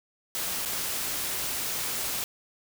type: noise with dropouts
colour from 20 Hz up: white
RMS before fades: -31 dBFS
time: 0.35-2.24 s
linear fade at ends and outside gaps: 0 ms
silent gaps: 0.651-0.658 s
effects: none